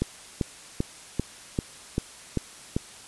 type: click train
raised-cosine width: 3 ms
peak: -11 dBFS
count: 8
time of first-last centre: 0.02-2.765 s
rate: 2.55 Hz
effects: white hiss -46 dBFS RMS until 3.07 s + resampled to 24000 Hz